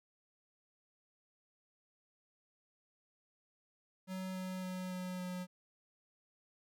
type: tone with pitch steps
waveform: square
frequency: 187.1 / 185.7 / 184.31 / 182.93 / 181.56 Hz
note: F#3 / F#3 / F#3 / F#3 / F#3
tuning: +20 / +7 / -6 / -19 / -32 cents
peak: -40 dBFS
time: 4.07-5.47 s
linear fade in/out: 50 ms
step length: 280 ms
effects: none